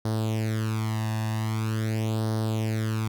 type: tone with flanger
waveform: sawtooth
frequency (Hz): 110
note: A2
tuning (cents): 0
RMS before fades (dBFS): -27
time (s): 0.05-3.08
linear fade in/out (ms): 5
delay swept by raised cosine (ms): 0.2 to 1.12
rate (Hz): 0.44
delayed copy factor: +0.75
effects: none